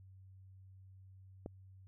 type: click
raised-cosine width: 2 ms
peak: -29 dBFS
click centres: 1.461 s
effects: added 95 Hz sine -55 dBFS peak until 1.87 s